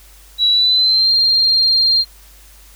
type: tone with pitch glide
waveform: sine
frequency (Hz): 3912 to 4193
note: B7 to C8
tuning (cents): -17 to +3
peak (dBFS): -10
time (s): 0.38-2.05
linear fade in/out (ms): 50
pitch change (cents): +120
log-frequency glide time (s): 0.5-1.11
effects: added 50 Hz sine -43 dBFS peak until 2.75 s + white hiss -46 dBFS RMS until 2.75 s